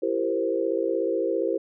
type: chord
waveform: sine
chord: C dominant seventh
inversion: first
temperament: equal with one note detuned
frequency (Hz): 336.2 / 392 / 466.2 / 523.3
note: E4 / G4 / Bb4 / C5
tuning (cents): +34 / 0 / 0 / 0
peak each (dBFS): -28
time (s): 0.02-1.58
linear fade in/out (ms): 10
effects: none